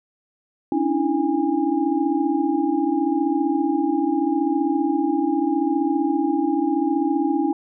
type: tone cluster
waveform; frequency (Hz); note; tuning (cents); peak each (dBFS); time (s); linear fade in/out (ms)
sine; 274.2 / 295 / 329.9 / 816; C#4 / D4 / E4 / G#5; -19 / +8 / +1 / -31; -25 / -22 / -22 / -27; 0.72-7.53; 2
effects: none